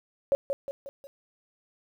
sine tone with echo, 554.4 Hz, C#5, in tune, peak -19 dBFS, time 0.32-0.35 s, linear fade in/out 0 ms, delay 180 ms, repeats 4, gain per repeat -6 dB, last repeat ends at 1.07 s, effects 10-bit

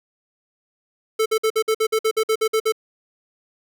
square tone bursts, 440 Hz, A4, in tune, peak -17 dBFS, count 13, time 1.19-2.723 s, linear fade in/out 10 ms, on 69 ms, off 53 ms, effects none

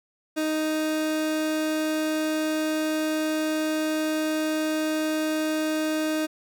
30% pulse tone, 311.1 Hz, D#4, in tune, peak -21 dBFS, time 0.36-6.27 s, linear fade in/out 20 ms, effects none

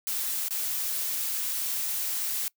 blue noise with dropouts, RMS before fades -30 dBFS, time 0.07-2.48 s, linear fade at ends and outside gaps 0 ms, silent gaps 0.483-0.508 s, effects noise-tail reverb RT60 0.1 s tail -24 dB re dry

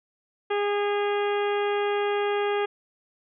harmonic tone with a mistuned harmonic, 409.5 Hz, G#4, 24 cents flat, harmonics 1 / 2 / 3 / 4 / 5 / 6 / 7 / 8, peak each -24 / -30 / -34 / -36 / -38 / -40 / -41 / -42 dBFS, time 0.5-2.66 s, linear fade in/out 10 ms, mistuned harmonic 7, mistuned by -40 cents, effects none

